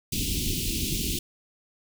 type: band-stop noise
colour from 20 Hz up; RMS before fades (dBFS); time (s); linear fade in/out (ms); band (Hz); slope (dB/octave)
pink; -28; 0.12-1.19; 5; 370 to 2600; 48
effects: none